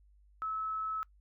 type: tone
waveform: sine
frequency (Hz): 1298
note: E6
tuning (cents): -27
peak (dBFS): -33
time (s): 0.42-1.03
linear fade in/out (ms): 0
effects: noise-tail reverb RT60 0.1 s tail -23 dB re dry + added 50 Hz sine -60 dBFS peak until 1.2 s